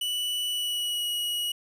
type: tone with pitch glide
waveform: 45% pulse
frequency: 2960 to 2909 Hz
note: F#7 to F#7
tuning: 0 to -30 cents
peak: -27 dBFS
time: 0.01-1.52 s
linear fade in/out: 5 ms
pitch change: -30 cents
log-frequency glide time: 0.48-1.06 s
effects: none